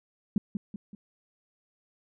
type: tone with echo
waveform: sine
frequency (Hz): 203.6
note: G#3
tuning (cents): -34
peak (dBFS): -20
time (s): 0.36-0.38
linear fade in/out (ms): 2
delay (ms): 190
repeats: 3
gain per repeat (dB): -7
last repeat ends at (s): 0.95
effects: none